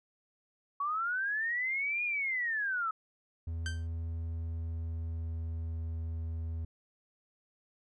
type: linear two-way sweep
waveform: sine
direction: up then down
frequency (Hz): 1112 to 2459 to 1274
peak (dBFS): -30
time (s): 0.8-2.91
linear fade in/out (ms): 5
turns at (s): 2.04
type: tone with pitch glide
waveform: triangle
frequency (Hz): 82.41 to 81.6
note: E2 to E2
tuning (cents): 0 to -17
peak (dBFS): -32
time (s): 3.47-6.65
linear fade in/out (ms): 5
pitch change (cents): -17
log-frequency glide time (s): 4.08-5.86
type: tone with exponential decay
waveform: sawtooth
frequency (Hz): 1559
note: G6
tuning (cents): -10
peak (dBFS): -30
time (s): 3.66-3.87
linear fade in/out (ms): 1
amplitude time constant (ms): 44
effects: resampled to 22050 Hz